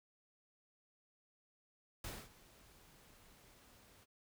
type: noise with ADSR envelope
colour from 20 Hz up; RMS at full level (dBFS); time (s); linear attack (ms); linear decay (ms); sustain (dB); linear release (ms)
pink; -45; 2.04-4.06; 3; 240; -19; 35
effects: none